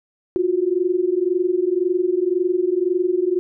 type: tone pair together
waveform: sine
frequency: 348.1 / 370 Hz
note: F4 / F#4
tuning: -6 / 0 cents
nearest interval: minor second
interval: 106 cents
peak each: -20 / -19 dBFS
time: 0.36-3.39 s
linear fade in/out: 0 ms
effects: none